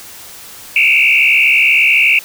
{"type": "tone with frequency modulation", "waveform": "sine", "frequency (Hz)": 2501, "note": "D#7", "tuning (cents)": 8, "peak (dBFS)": -7, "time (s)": [0.76, 2.19], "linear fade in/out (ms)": 2, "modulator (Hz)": 68.1, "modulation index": 4, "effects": ["white hiss -34 dBFS RMS until 2.24 s"]}